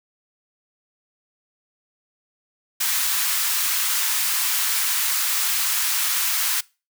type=high-pass noise; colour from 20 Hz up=white; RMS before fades=-22 dBFS; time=2.8-6.61 s; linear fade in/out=10 ms; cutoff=990 Hz; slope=24 dB/octave; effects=noise-tail reverb RT60 0.3 s tail -23 dB re dry